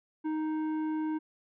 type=tone with tanh clipping; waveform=triangle; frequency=311.5 Hz; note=D#4; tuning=2 cents sharp; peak=-31 dBFS; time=0.24-1.19 s; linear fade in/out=20 ms; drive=14 dB; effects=none